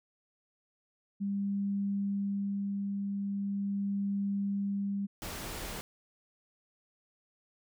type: tone with tremolo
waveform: sine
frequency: 199.5 Hz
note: G3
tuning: 31 cents sharp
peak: -29 dBFS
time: 1.2-5.07 s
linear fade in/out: 20 ms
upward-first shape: sine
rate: 0.41 Hz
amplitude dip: 25%
type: noise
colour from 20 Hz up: pink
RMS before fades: -40 dBFS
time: 5.22-5.81 s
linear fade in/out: 0 ms
effects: none

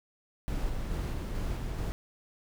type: noise with tremolo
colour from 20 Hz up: brown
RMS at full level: -32 dBFS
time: 0.48-1.92 s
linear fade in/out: 0 ms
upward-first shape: square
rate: 2.3 Hz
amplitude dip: 25%
effects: none

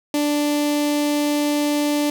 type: tone with notch filter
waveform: sawtooth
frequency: 293.7 Hz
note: D4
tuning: in tune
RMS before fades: -20 dBFS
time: 0.14-2.1 s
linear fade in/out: 2 ms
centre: 1400 Hz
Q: 1.2
effects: 8-bit

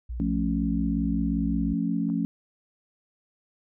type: tone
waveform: sine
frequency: 59.7 Hz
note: A#1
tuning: 42 cents sharp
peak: -30 dBFS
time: 0.09-1.74 s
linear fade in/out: 10 ms
type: chord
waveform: sine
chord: F augmented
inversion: none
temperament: equal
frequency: 174.61 / 220 / 277.2 Hz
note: F3 / A3 / C#4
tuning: 0 / 0 / 0 cents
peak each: -28 dBFS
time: 0.2-2.25 s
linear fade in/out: 0 ms
type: clicks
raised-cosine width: 1 ms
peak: -41 / -35 dBFS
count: 2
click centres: 2.089 / 2.1 s
effects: none

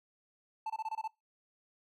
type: tone bursts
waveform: triangle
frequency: 880 Hz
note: A5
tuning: in tune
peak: -32 dBFS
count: 7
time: 0.66-1.077 s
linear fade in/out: 5 ms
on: 39 ms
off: 24 ms
effects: noise-tail reverb RT60 0.2 s tail -22 dB re dry

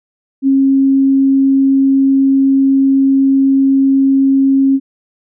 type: tone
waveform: sine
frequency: 270.8 Hz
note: C#4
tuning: 40 cents flat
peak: -7 dBFS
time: 0.42-4.8 s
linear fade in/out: 50 ms
effects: none

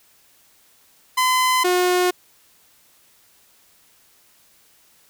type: tone pair in turn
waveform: sawtooth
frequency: 1020 / 360.6 Hz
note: C6 / F#4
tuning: -44 / -45 cents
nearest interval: octave + tritone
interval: 1801 cents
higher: first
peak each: -12 dBFS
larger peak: neither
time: 1.17-1.64 / 1.64-2.11 s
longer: neither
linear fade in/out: 10 ms
effects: white hiss -56 dBFS RMS until 5.09 s

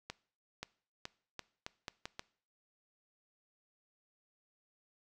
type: accelerating click train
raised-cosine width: 0.2 ms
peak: -23 dBFS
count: 8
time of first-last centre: 0.1-2.194 s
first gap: 530 ms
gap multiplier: 0.8
effects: noise-tail reverb RT60 0.5 s tail -21 dB re dry

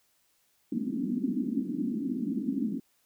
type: band-pass noise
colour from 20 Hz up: pink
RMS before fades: -31 dBFS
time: 0.72-2.8 s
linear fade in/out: 5 ms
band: 210 to 290 Hz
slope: 48 dB/octave
effects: white hiss -70 dBFS RMS until 3.05 s

